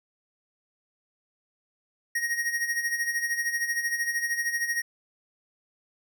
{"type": "tone with tremolo", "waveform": "square", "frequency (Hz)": 1876, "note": "A#6", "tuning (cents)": 11, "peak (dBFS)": -24, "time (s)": [2.15, 4.82], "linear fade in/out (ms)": 5, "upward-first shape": "sine", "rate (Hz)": 13, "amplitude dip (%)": 65, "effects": []}